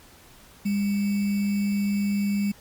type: tone with sample-and-hold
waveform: sine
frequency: 202.2 Hz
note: G#3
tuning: 46 cents flat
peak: -21 dBFS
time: 0.65-2.52 s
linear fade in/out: 10 ms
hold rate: 2450 Hz
effects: pink hiss -51 dBFS RMS until 2.6 s + MP3 96 kbps